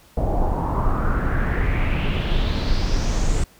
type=noise with low-pass filter sweep; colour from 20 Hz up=brown; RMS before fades=-20 dBFS; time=0.17-3.44 s; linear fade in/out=5 ms; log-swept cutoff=650 to 7900 Hz; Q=4; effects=pink hiss -52 dBFS RMS until 3.59 s